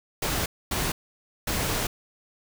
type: noise bursts at uneven times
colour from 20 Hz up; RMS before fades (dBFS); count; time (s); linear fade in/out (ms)
pink; -27; 3; 0.22-0.46 / 0.71-0.92 / 1.47-1.87; 5
effects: none